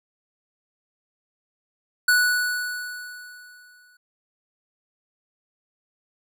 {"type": "tone with exponential decay", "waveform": "square", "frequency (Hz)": 1476, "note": "F#6", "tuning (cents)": -5, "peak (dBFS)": -15, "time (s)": [2.08, 3.97], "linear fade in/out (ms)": 5, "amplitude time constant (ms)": 410, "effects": []}